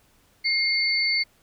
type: tone pair together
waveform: sine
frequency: 2132 / 4513 Hz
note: C7 / C#8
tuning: +32 / +30 cents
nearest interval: octave + minor second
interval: 1298 cents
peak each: -23 dBFS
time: 0.44-1.24 s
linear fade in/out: 20 ms
effects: pink hiss -61 dBFS RMS until 1.42 s